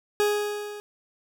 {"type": "tone with level ramp", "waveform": "40% pulse", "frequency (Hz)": 415.3, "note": "G#4", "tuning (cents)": 0, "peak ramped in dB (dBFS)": [-18, -36], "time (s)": [0.2, 0.8], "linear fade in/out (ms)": 0, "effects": []}